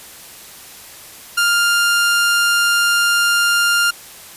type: tone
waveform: sawtooth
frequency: 1400 Hz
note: F6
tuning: 4 cents sharp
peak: -9 dBFS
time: 1.37-3.91 s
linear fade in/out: 10 ms
effects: white hiss -38 dBFS RMS until 4.36 s + resampled to 32000 Hz